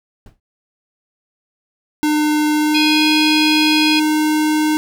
brown noise with exponential decay, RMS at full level -34 dBFS, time 0.26-0.4 s, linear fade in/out 2 ms, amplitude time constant 30 ms
square tone with pitch glide, 302.2 to 306.8 Hz, D4 to D#4, +50 to -24 cents, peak -14 dBFS, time 2.03-4.77 s, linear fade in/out 0 ms, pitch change +26 cents, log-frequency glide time 2.53-3.06 s
harmonic tone, 830.6 Hz, G#5, in tune, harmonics 3 / 4 / 5 / 6, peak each -18 / -20 / -22 / -24 dBFS, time 2.74-4 s, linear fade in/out 10 ms
effects none

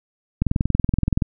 click train, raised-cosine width 5 ms, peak -6 dBFS, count 18, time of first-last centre 0.42-1.222 s, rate 21.2 Hz, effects none

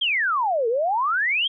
sine exponential two-way sweep, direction down then up, 3318 to 440 to 3318 Hz, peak -19 dBFS, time 0.01-1.48 s, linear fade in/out 10 ms, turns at 0.68 s, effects none

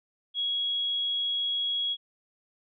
sine tone, 3322 Hz, G#7, in tune, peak -26 dBFS, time 0.34-1.97 s, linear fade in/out 50 ms, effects none

